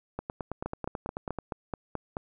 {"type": "two click trains", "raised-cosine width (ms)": 1, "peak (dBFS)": [-19, -18], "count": [12, 8], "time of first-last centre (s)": [[0.19, 1.387], [0.66, 2.169]], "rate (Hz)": [9.19, 4.64], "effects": []}